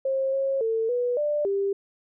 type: tone with pitch steps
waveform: sine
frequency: 535 / 542 / 449 / 489.3 / 592 / 396.1 Hz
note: C5 / C#5 / A4 / B4 / D5 / G4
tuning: +38 / -39 / +35 / -16 / +14 / +18 cents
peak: -22 dBFS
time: 0.05-1.73 s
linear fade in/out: 5 ms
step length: 280 ms
effects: none